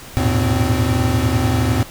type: tone cluster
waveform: square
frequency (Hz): 79.4 / 102 / 111.2 / 122.2 / 258.7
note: D#2 / G#2 / A2 / B2 / C4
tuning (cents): +36 / -31 / +19 / -18 / -19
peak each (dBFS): -22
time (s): 0.17-1.83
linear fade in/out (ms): 0
effects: pink hiss -37 dBFS RMS until 1.9 s